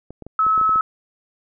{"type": "clicks", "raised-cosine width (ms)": 2, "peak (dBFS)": -22, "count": 8, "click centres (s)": [0.106, 0.223, 0.266, 0.466, 0.578, 0.613, 0.693, 0.759]}
{"type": "tone", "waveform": "sine", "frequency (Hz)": 1294, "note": "E6", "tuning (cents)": -32, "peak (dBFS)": -14, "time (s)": [0.39, 0.81], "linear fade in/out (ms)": 2}
{"effects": []}